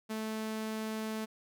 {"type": "tone", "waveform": "sawtooth", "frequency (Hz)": 218.7, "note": "A3", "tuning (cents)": -10, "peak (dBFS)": -31, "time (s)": [0.09, 1.26], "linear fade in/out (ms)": 20, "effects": []}